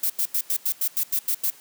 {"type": "noise bursts", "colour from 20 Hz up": "violet", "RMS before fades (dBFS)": -23, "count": 10, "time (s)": [0.03, 1.503], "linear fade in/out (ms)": 5, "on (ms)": 69, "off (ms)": 87, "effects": ["white hiss -50 dBFS RMS until 1.6 s", "high-pass 150 Hz 12 dB/octave"]}